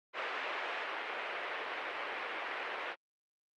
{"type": "band-pass noise", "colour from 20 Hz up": "white", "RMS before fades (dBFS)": -39, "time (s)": [0.13, 2.96], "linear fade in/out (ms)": 50, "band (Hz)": [390, 2500], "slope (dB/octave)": 24, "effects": ["Opus 48 kbps"]}